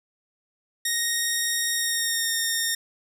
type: tone with pitch glide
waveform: 10% pulse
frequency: 1864.7 to 1836.9 Hz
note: A#6 to A#6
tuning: 0 to -26 cents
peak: -14 dBFS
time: 0.85-2.75 s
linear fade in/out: 5 ms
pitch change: -26 cents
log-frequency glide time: 1.74-2.32 s
effects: none